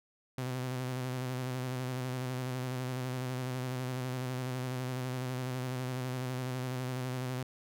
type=tone with vibrato; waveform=sawtooth; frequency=127.5 Hz; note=C3; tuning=44 cents flat; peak=-30 dBFS; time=0.38-7.43 s; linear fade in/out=2 ms; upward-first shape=square; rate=12 Hz; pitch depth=29 cents each way; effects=none